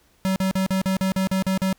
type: tone bursts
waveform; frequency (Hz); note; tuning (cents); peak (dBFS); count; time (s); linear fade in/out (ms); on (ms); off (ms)
square; 189.9; F#3; +45; -20; 10; 0.25-1.728; 0; 110; 42
effects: pink hiss -60 dBFS RMS until 1.78 s